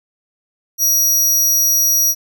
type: tone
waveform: sawtooth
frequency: 5760 Hz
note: F#8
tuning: 47 cents flat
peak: -9 dBFS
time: 0.78-2.15 s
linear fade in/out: 50 ms
effects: none